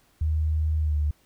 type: tone with pitch glide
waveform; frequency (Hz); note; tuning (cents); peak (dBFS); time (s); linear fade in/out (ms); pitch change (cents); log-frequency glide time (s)
sine; 77.78 to 74.44; D#2 to D2; 0 to +24; -21; 0.21-1.11; 5; -76; 0.79-0.98
effects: pink hiss -63 dBFS RMS until 1.25 s